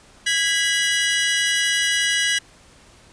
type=tone cluster; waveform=sawtooth; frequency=1649 / 1981 / 2923 Hz; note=G#6 / B6 / F#7; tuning=-13 / +5 / -22 cents; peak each=-19 dBFS; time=0.26-2.39 s; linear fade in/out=10 ms; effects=pink hiss -50 dBFS RMS until 3.12 s + resampled to 22050 Hz